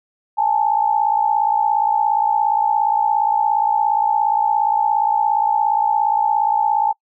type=tone pair together; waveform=sine; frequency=827 / 884.2 Hz; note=G#5 / A5; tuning=-8 / +8 cents; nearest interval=minor second; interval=116 cents; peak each=-17 dBFS; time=0.37-6.93 s; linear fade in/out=20 ms; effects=noise-tail reverb RT60 0.1 s tail -24 dB re dry